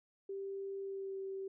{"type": "tone with pitch glide", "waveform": "sine", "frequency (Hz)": [392, 386.6], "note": ["G4", "G4"], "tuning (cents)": [0, -24], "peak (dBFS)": -39, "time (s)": [0.29, 1.48], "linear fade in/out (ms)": 5, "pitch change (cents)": -24, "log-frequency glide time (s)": [0.81, 1.19], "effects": []}